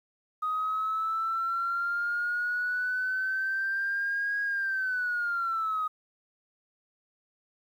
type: linear two-way sweep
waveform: sine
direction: up then down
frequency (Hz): 1247 to 1647 to 1247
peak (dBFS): -26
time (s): 0.42-5.88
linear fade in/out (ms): 10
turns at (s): 4.41
effects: tanh soft clip ceiling -22 dBFS + 10-bit